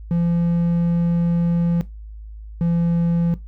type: tone pair in turn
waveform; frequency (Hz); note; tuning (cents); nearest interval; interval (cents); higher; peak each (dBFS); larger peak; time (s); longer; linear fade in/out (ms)
triangle; 170.8 / 169.92; F3 / F3; -38 / -47; unison; 9; first; -14; neither; 0.11-1.81 / 2.61-3.34; first; 0
effects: noise-tail reverb RT60 0.2 s tail -17 dB re dry + added 53 Hz sine -33 dBFS peak until 3.47 s